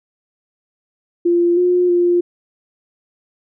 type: tone with pitch steps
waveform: sine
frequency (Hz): 345.9 / 357.8 / 350.6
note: F4 / F4 / F4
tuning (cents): -17 / +42 / +7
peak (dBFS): -11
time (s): 1.25-2.21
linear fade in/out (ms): 10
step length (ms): 320
effects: none